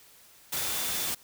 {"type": "tone in noise", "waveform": "sine", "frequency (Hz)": 3525, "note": "A7", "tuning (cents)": 2, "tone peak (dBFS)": -41, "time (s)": [0.56, 1.1], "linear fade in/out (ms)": 10, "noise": "white", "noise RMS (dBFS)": -31, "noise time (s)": [0.52, 1.15], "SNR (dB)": -13, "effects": ["white hiss -56 dBFS RMS until 1.23 s"]}